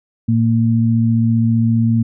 sine tone pair together, 114.2 / 228.8 Hz, A#2 / A#3, -35 / -32 cents, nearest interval octave, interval 1203 cents, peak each -14 dBFS, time 0.28-2.03 s, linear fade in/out 10 ms, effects none

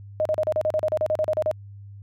sine tone bursts, 620 Hz, D#5, 6 cents flat, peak -19 dBFS, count 15, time 0.2-1.513 s, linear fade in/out 0 ms, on 53 ms, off 37 ms, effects added 100 Hz sine -39 dBFS peak until 2.02 s

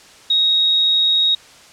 sine tone, 3769 Hz, A#7, 18 cents sharp, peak -12 dBFS, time 0.3-1.35 s, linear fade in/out 5 ms, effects white hiss -44 dBFS RMS until 1.72 s + low-pass 7000 Hz 12 dB/octave

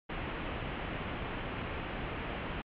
pink low-pass noise, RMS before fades -38 dBFS, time 0.09-2.62 s, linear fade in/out 10 ms, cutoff 3100 Hz, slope 48 dB/octave, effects MP3 64 kbps

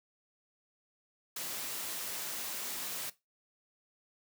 white noise, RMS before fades -39 dBFS, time 1.36-3.1 s, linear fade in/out 5 ms, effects noise-tail reverb RT60 0.2 s tail -17 dB re dry + high-pass 150 Hz 12 dB/octave

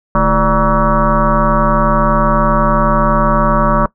sine tone with frequency modulation, 585 Hz, D5, 7 cents flat, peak -8 dBFS, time 0.15-3.86 s, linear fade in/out 2 ms, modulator 183 Hz, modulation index 4, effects noise-tail reverb RT60 0.1 s tail -20 dB re dry

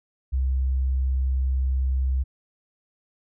sine tone, 65.41 Hz, C2, in tune, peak -20 dBFS, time 0.32-2.24 s, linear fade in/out 20 ms, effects none

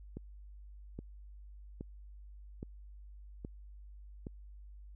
click train, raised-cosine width 3 ms, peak -29 dBFS, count 6, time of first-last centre 0.17-4.268 s, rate 1.22 Hz, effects added 50 Hz sine -49 dBFS peak until 4.95 s

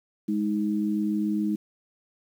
sine tone pair together, 207.7 / 314.8 Hz, G#3 / D#4, 0 / +20 cents, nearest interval perfect fifth, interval 720 cents, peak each -25 / -27 dBFS, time 0.28-1.56 s, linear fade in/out 10 ms, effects 9-bit

